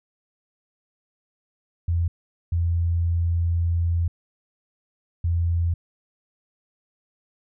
sine tone bursts at uneven times, 85 Hz, F2, 46 cents flat, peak -19 dBFS, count 3, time 1.88-2.08 / 2.52-4.08 / 5.24-5.74 s, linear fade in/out 5 ms, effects none

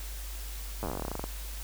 slowing click train, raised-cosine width 1 ms, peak -20 dBFS, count 19, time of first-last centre 0.83-1.24 s, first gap 9 ms, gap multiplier 1.1, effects added 50 Hz sine -37 dBFS peak until 1.63 s + white hiss -45 dBFS RMS until 1.63 s

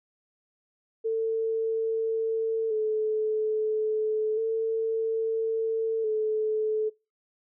sine tone with vibrato, 440 Hz, A4, in tune, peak -24 dBFS, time 1.04-6.9 s, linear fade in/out 20 ms, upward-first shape square, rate 0.3 Hz, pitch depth 30 cents each way, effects noise-tail reverb RT60 0.3 s tail -25 dB re dry

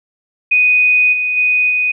sine tone with level steps, 2489 Hz, D#7, in tune, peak -8 / -14 / -10 / -12 dBFS, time 0.51-1.92 s, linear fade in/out 10 ms, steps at 1.12 / 1.36 / 1.69 s, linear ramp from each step 20 ms, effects none

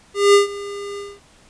square tone with ADSR envelope, 403.9 Hz, G#4, 48 cents flat, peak -8 dBFS, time 0.14-1.2 s, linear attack 200 ms, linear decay 130 ms, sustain -20 dB, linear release 220 ms, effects pink hiss -51 dBFS RMS until 1.49 s + resampled to 22050 Hz

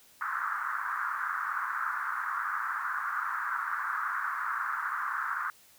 pink band-pass noise, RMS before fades -33 dBFS, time 0.21-5.5 s, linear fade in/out 2 ms, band 1100 to 1600 Hz, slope 48 dB/octave, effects white hiss -59 dBFS RMS until 5.78 s

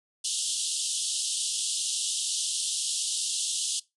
white band-pass noise, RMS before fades -30 dBFS, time 0.24-3.8 s, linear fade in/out 10 ms, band 2900 to 10000 Hz, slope 96 dB/octave, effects noise-tail reverb RT60 0.2 s tail -21 dB re dry

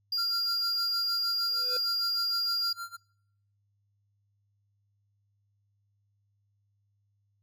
triangle tone, 4819 Hz, D8, 44 cents sharp, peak -26 dBFS, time 0.12-2.73 s, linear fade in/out 5 ms
square tone with tremolo, 1380 Hz, F6, 21 cents flat, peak -35 dBFS, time 0.17-2.97 s, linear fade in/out 20 ms, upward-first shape sine, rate 6.5 Hz, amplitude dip 90%
square tone with exponential growth, 499.9 Hz, B4, 21 cents sharp, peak -35 dBFS, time 1.39-1.77 s, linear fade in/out 2 ms, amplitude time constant 81 ms
effects noise-tail reverb RT60 0.8 s tail -26 dB re dry + added 101 Hz sine -70 dBFS peak until 7.42 s

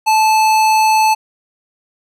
sine tone with hard clipping, 872 Hz, A5, 16 cents flat, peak -11 dBFS, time 0.06-1.15 s, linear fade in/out 20 ms, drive 18 dB, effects none

